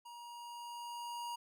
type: tone with level ramp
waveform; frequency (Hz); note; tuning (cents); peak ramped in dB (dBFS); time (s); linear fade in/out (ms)
square; 950; A#5; +33; -50 to -40; 0.05-1.36; 10
effects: none